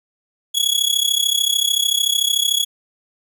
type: tone with amplitude modulation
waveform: sawtooth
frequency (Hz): 3356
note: G#7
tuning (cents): +17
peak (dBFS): -9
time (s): 0.54-2.65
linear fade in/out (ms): 20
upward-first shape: sine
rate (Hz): 33.5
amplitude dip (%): 85
effects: none